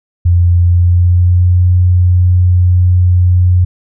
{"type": "tone with pitch glide", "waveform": "sine", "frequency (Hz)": [87.31, 89.82], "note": ["F2", "F2"], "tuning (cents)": [0, 49], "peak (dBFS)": -5, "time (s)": [0.25, 3.65], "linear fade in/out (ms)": 10, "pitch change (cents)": 49, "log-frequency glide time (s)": [0.62, 1.59], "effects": []}